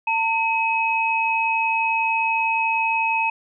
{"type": "tone pair together", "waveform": "sine", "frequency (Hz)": [902.7, 2551], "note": ["A5", "D#7"], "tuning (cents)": [44, 43], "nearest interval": "octave + tritone", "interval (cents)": 1799, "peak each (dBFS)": -21, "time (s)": [0.07, 3.3], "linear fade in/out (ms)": 5, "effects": []}